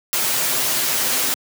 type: noise with comb filter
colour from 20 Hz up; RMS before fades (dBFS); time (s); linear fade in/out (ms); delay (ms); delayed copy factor
white; -20; 0.13-1.34; 0; 7.8; +0.55
effects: high-pass 150 Hz 12 dB/octave